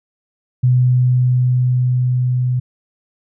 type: tone with level ramp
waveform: sine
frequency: 125.6 Hz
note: B2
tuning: 30 cents sharp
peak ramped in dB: -9 to -14 dBFS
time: 0.63-2.6 s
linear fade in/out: 10 ms
effects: none

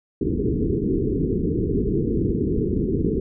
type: low-pass noise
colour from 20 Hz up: white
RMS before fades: -22 dBFS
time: 0.21-3.2 s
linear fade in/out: 5 ms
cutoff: 440 Hz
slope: 96 dB/octave
effects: none

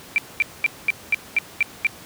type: tone bursts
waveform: sine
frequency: 2349 Hz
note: D7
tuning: in tune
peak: -14 dBFS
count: 8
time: 0.16-1.868 s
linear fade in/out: 0 ms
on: 21 ms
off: 220 ms
effects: pink hiss -42 dBFS RMS until 2.05 s + high-pass 100 Hz 12 dB/octave

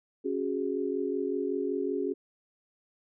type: chord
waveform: sine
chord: C# suspended fourth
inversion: none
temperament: equal with one note detuned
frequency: 275.9 / 370 / 415.3 Hz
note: C#4 / F#4 / G#4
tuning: -8 / 0 / 0 cents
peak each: -33 / -32 / -32 dBFS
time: 0.24-2.14 s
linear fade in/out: 20 ms
effects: none

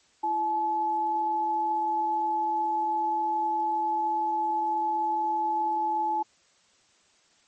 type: tone pair together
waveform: sine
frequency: 335.1 / 859 Hz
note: E4 / A5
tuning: +29 / -42 cents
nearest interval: octave + major third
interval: 1629 cents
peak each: -36 / -24 dBFS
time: 0.23-6.23 s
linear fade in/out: 10 ms
effects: white hiss -63 dBFS RMS until 7.47 s + MP3 32 kbps

